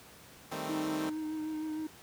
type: chord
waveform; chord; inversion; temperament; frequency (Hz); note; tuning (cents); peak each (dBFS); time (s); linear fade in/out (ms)
10% pulse; A half-diminished seventh; second; equal; 155.56 / 196 / 220 / 261.6; Eb3 / G3 / A3 / C4; 0 / 0 / 0 / 0; -32 / -35 / -34 / -33; 0.51-1.1; 10
type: tone with vibrato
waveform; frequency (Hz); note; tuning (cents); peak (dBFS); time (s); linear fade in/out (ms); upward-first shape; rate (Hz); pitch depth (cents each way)
triangle; 311.1; D#4; 0; -32; 0.69-1.87; 5; sine; 6.5; 20
effects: pink hiss -54 dBFS RMS until 2.02 s + high-pass 80 Hz 12 dB/octave